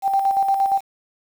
sine tone with tremolo, 784 Hz, G5, in tune, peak -14 dBFS, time 0.02-0.81 s, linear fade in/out 50 ms, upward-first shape square, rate 8.6 Hz, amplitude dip 45%, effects 7-bit

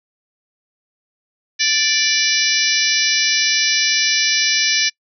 harmonic tone with a mistuned harmonic, 586 Hz, D5, 4 cents flat, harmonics 3 / 4 / 5 / 6 / 7 / 8 / 9 / 10, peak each -23 / -21 / -25 / -27 / -22 / -25 / -20 / -22 dBFS, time 1.59-4.9 s, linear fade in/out 20 ms, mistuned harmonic 7, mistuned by -27 cents, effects noise-tail reverb RT60 0.1 s tail -26 dB re dry

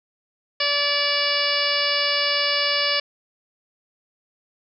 harmonic tone, 577 Hz, D5, 31 cents flat, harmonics 1 / 2 / 3 / 4 / 5 / 6 / 7 / 8 / 9, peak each -28 / -30 / -28 / -27 / -26 / -31 / -32 / -26 / -27 dBFS, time 0.6-3 s, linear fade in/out 5 ms, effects none

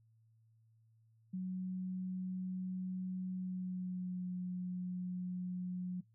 sine tone with pitch glide, 185 to 181.09 Hz, F#3 to F#3, 0 to -37 cents, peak -37 dBFS, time 1.33-6.01 s, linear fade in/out 10 ms, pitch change -37 cents, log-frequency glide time 3.3-4.3 s, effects noise-tail reverb RT60 0.2 s tail -26 dB re dry + added 112 Hz sine -66 dBFS peak until 6.14 s

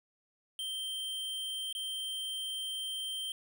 square tone with dropouts, 3138 Hz, G7, 1 cent sharp, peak -36 dBFS, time 0.59-3.32 s, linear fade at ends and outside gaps 1 ms, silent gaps 1.727-1.75 s, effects none

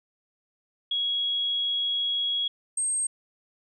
sine tone pair in turn, 3322 / 8417 Hz, G#7 / C9, 0 / +9 cents, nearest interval octave + major third, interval 1609 cents, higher second, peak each -24 dBFS, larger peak neither, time 0.91-2.48 / 2.77-3.07 s, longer first, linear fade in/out 5 ms, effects none

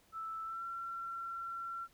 sine tone with pitch glide, 1318.5 to 1359.5 Hz, E6 to F6, 0 to -47 cents, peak -39 dBFS, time 0.12-1.88 s, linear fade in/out 50 ms, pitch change +53 cents, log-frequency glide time 0.44-0.62 s, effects pink hiss -68 dBFS RMS until 1.93 s

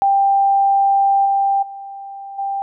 sine tone with level steps, 790 Hz, G5, 13 cents sharp, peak -11 / -13 / -29 / -19 dBFS, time 0.02-2.62 s, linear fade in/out 0 ms, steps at 1.25 / 1.62 / 2.38 s, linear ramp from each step 10 ms, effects none

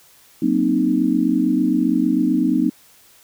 sine chord, C half-diminished seventh, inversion second, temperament equal with one note detuned, 185 / 233.1 / 261.6 / 308.4 Hz, Gb3 / Bb3 / C4 / Eb4, 0 / 0 / 0 / -15 cents, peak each -24 / -21 / -19 / -19 dBFS, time 0.42-2.7 s, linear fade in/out 5 ms, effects white hiss -51 dBFS RMS until 3.23 s

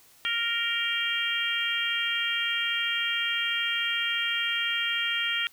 harmonic tone with a mistuned harmonic, 466.2 Hz, A#4, in tune, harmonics 3 / 4 / 5 / 6 / 7, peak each -33 / -32 / -32 / -32 / -30 dBFS, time 0.25-5.47 s, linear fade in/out 0 ms, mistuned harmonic 7, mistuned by -30 cents, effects white hiss -57 dBFS RMS until 5.52 s

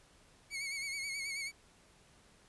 sawtooth tone with vibrato, 2217 Hz, C#7, in tune, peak -34 dBFS, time 0.5-1.52 s, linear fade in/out 50 ms, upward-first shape sine, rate 9.3 Hz, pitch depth 58 cents each way, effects pink hiss -64 dBFS RMS until 2.48 s + resampled to 24000 Hz

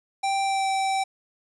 square tone with pitch glide, 784 to 774.1 Hz, G5 to G5, 0 to -22 cents, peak -23 dBFS, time 0.23-1.04 s, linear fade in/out 10 ms, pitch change -22 cents, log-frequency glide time 0.42-0.68 s, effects resampled to 24000 Hz + 9-bit

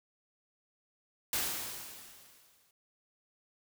white noise with exponential decay, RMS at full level -31 dBFS, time 1.33-2.71 s, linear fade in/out 2 ms, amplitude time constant 300 ms, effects none

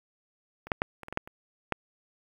clicks, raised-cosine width 0.5 ms, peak -28 / -10 / -10 / -26 / -26 / -21 / -11 / -29 / -11 dBFS, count 9, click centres 0.67 / 0.718 / 0.819 / 1.033 / 1.084 / 1.126 / 1.174 / 1.275 / 1.723 s, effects 8-bit

